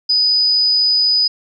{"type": "tone", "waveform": "sine", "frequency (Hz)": 4978, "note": "D#8", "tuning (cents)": 0, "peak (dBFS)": -11, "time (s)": [0.09, 1.28], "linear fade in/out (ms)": 10, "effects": []}